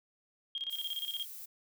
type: tone with tremolo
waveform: sine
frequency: 3234 Hz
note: G#7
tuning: 47 cents flat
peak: -33 dBFS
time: 0.55-1.25 s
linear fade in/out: 2 ms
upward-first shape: square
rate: 17 Hz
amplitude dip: 75%
type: noise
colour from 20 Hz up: violet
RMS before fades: -46 dBFS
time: 0.7-1.46 s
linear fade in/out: 10 ms
effects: none